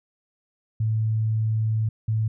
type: tone pair in turn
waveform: sine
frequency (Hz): 110 / 110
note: A2 / A2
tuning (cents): 0 / 0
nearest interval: unison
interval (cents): 0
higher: neither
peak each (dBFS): -20 / -20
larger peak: neither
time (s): 0.8-1.89 / 2.08-2.28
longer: first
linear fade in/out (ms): 5
effects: none